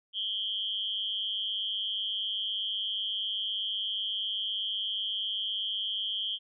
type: tone with amplitude modulation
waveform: sine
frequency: 3174 Hz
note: G7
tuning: 21 cents sharp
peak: -26 dBFS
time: 0.13-6.39 s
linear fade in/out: 50 ms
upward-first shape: sine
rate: 205 Hz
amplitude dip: 90%
effects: none